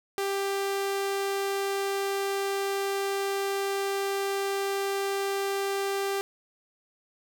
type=tone; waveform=sawtooth; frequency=394.5 Hz; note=G4; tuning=11 cents sharp; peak=-23 dBFS; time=0.18-6.21 s; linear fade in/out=0 ms; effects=none